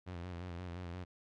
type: tone with vibrato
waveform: sawtooth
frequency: 88.3 Hz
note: F2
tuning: 20 cents sharp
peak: -38 dBFS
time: 0.06-1.05 s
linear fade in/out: 20 ms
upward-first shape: square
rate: 5.7 Hz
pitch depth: 51 cents each way
effects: low-pass 4000 Hz 12 dB/octave